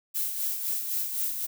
violet noise with tremolo, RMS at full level -28 dBFS, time 0.14-1.47 s, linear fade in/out 20 ms, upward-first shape sine, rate 3.9 Hz, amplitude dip 50%, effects none

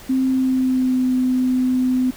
sine tone with pitch glide, 261.7 to 254.8 Hz, C4 to C4, 0 to -46 cents, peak -15 dBFS, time 0.09-2.11 s, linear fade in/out 10 ms, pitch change -46 cents, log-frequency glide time 0.28-1.05 s, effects pink hiss -41 dBFS RMS until 2.16 s

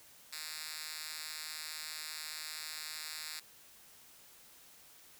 5% pulse tone with high-pass filter, 155.1 Hz, D#3, 5 cents flat, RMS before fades -44 dBFS, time 0.32-3.4 s, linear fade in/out 10 ms, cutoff 3300 Hz, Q 0.99, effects white hiss -59 dBFS RMS until 5.19 s

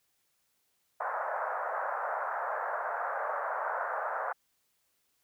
pink band-pass noise, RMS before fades -34 dBFS, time 1-4.33 s, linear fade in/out 10 ms, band 560 to 1600 Hz, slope 48 dB/octave, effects white hiss -75 dBFS RMS until 5.23 s

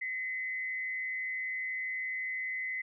sine tone with frequency modulation, 2033 Hz, B6, 50 cents sharp, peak -33 dBFS, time 0.01-2.82 s, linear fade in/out 10 ms, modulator 137 Hz, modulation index 0.48, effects none

